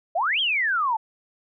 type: exponential two-way sweep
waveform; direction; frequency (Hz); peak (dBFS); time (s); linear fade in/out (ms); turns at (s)
sine; up then down; 616 to 3322 to 851; -20; 0.15-0.97; 10; 0.4
effects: none